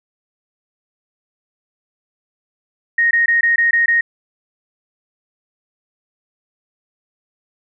sine tone bursts, 1864.7 Hz, A#6, in tune, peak -11 dBFS, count 7, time 2.98-4.01 s, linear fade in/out 5 ms, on 130 ms, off 20 ms, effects none

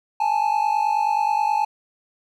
triangle tone pair together, 830.6 / 880 Hz, G#5 / A5, 0 / 0 cents, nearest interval minor second, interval 100 cents, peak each -19 dBFS, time 0.2-1.65 s, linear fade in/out 5 ms, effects none

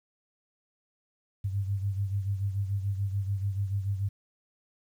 sine beating tone pair, 98 / 104.9 Hz, G2 / G#2, 0 / +18 cents, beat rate 6.9 Hz, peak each -28 / -35 dBFS, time 1.44-4.09 s, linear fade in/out 10 ms, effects 10-bit

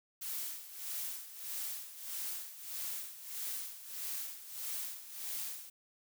blue noise with tremolo, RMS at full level -39 dBFS, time 0.21-5.7 s, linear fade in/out 10 ms, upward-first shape sine, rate 1.6 Hz, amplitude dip 75%, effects none

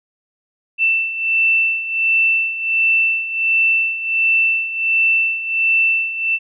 sine beating tone pair, 2669 / 2670.4 Hz, E7 / E7, +21 / +22 cents, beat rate 1.4 Hz, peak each -20 / -15 dBFS, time 0.78-6.39 s, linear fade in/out 50 ms, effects none

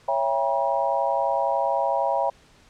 sine chord, C# diminished seventh, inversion none, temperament just, 554.4 / 665.2 / 798.3 / 957.9 Hz, C#5 / E5 / G5 / Bb5, 0 / +16 / +31 / +47 cents, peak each -26 dBFS, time 0.08-2.3 s, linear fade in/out 5 ms, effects pink hiss -55 dBFS RMS until 2.69 s + low-pass 7000 Hz 12 dB/octave

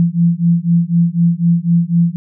sine beating tone pair, 168.2 / 172.2 Hz, E3 / F3, +35 / -24 cents, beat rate 4 Hz, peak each -13 dBFS, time 0-2.16 s, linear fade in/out 0 ms, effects none

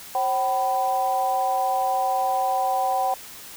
sine tone with amplitude modulation, 766 Hz, G5, 40 cents flat, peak -16 dBFS, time 0.15-3.14 s, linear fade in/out 2 ms, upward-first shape sine, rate 230 Hz, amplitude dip 85%, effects white hiss -41 dBFS RMS until 3.56 s

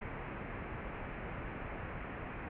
pink low-pass noise, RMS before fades -43 dBFS, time 0.01-2.49 s, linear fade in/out 10 ms, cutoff 2500 Hz, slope 48 dB/octave, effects none

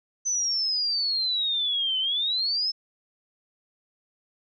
sine exponential two-way sweep, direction down then up, 6130 to 3024 to 5300 Hz, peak -23 dBFS, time 0.25-2.72 s, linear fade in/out 20 ms, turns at 1.99 s, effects none

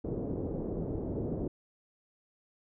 white low-pass noise, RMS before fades -35 dBFS, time 0.04-1.48 s, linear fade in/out 5 ms, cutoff 450 Hz, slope 24 dB/octave, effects none

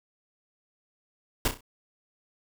pink noise with echo, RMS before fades -24 dBFS, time 1.45-1.48 s, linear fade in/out 2 ms, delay 32 ms, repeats 4, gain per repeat -8 dB, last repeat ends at 1.608 s, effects none

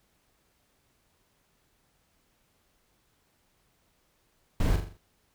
brown noise with echo, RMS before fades -25 dBFS, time 4.6-4.76 s, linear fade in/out 2 ms, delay 42 ms, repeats 5, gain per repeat -6 dB, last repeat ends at 4.97 s, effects pink hiss -70 dBFS RMS until 5.34 s

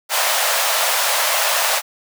pink high-pass noise, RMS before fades -18 dBFS, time 0.09-1.82 s, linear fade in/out 50 ms, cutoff 560 Hz, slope 48 dB/octave, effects none

